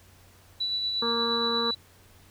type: tone with tremolo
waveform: sine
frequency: 3951 Hz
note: B7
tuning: in tune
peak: -25 dBFS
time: 0.6-1.75 s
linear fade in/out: 10 ms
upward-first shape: sine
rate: 8.5 Hz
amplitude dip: 30%
type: harmonic tone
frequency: 232.8 Hz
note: A#3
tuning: 2 cents flat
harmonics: 1 / 2 / 4 / 5 / 6 / 7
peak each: -33 / -30 / -36 / -32 / -41 / -42 dBFS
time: 1.02-1.71 s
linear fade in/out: 5 ms
effects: added 92 Hz sine -57 dBFS peak until 2.3 s + pink hiss -57 dBFS RMS until 2.3 s